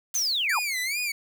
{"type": "noise with exponential decay", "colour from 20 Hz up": "blue", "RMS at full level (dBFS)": -32, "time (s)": [0.14, 0.7], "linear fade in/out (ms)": 2, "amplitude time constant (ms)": 120}
{"type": "linear sweep", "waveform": "sine", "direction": "down", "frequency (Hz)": [6400, 784], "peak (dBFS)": -23, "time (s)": [0.15, 0.59], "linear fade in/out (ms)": 2}
{"type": "tone with vibrato", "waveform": "sawtooth", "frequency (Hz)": 2217, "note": "C#7", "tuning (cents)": 0, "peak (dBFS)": -23, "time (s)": [0.49, 1.12], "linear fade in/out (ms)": 5, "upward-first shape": "sine", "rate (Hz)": 2.4, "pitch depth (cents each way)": 190}
{"effects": []}